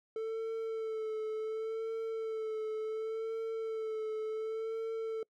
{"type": "tone with vibrato", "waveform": "triangle", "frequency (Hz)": 442, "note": "A4", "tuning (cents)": 8, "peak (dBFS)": -32, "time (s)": [0.16, 5.23], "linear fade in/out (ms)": 2, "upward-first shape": "sine", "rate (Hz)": 0.69, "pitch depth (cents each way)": 29, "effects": ["noise-tail reverb RT60 0.1 s tail -26 dB re dry"]}